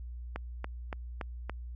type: click train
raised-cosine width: 0.5 ms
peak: -21 dBFS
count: 5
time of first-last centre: 0.36-1.496 s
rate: 3.52 Hz
effects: added 60 Hz sine -39 dBFS peak until 1.75 s